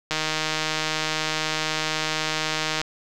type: click train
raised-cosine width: 0.2 ms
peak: -7 dBFS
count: 423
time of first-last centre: 0.11-2.815 s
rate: 156 Hz
effects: none

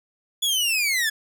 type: linear sweep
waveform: sawtooth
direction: down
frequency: 3439 to 1680 Hz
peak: -17 dBFS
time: 0.42-1.1 s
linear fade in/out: 10 ms
effects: none

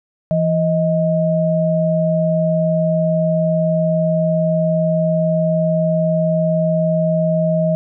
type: tone pair together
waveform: sine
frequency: 166.9 / 629.3 Hz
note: E3 / D#5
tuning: +22 / +19 cents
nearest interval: octave + major seventh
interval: 2297 cents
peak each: -16 dBFS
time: 0.31-7.75 s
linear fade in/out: 0 ms
effects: none

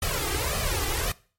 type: noise with flanger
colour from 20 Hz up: pink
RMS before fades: -27 dBFS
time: 0.02-1.12 s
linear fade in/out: 5 ms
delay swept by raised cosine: 1.6 to 2.53 ms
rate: 1.8 Hz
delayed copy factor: +0.9
effects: noise-tail reverb RT60 0.4 s tail -21 dB re dry + MP3 64 kbps

